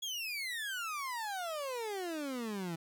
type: exponential sweep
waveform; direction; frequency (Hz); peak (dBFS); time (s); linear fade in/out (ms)
30% pulse; down; 3378 to 160.9; -34; 0.02-2.76; 10
effects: none